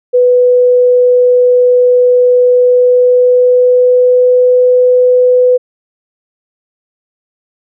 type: tone with pitch glide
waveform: sine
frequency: 495.4 to 499.7 Hz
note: B4 to B4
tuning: +5 to +20 cents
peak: -4 dBFS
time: 0.13-5.58 s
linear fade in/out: 20 ms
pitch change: +15 cents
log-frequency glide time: 2.46-4.61 s
effects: none